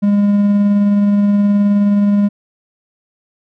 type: tone with tremolo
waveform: triangle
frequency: 203.6 Hz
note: G#3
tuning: 34 cents flat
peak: -6 dBFS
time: 0.02-2.29 s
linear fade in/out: 20 ms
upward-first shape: triangle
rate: 19 Hz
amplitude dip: 25%
effects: none